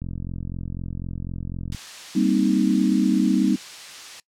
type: click train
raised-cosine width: 5 ms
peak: -19 dBFS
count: 77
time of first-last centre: 0.02-1.747 s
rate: 44 Hz
type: noise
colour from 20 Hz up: blue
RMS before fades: -31 dBFS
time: 1.72-4.2 s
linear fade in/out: 2 ms
type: chord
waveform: sine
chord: C minor seventh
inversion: second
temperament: equal with one note detuned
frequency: 196.91 / 233.1 / 261.6 / 311.1 Hz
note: G3 / Bb3 / C4 / Eb4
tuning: +8 / 0 / 0 / 0 cents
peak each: -21 / -23 / -22 / -22 dBFS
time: 2.15-3.56 s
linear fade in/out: 10 ms
effects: noise-tail reverb RT60 0.1 s tail -22 dB re dry + low-pass 5000 Hz 12 dB/octave